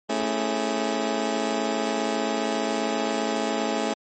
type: chord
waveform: 20% pulse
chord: A major seventh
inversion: none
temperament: just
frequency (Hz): 220 / 275 / 330 / 412.5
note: A3 / C#4 / E4 / G#4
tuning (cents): 0 / -14 / +2 / -12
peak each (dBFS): -23 / -24 / -28 / -27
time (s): 0.09-3.94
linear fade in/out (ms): 10
effects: MP3 32 kbps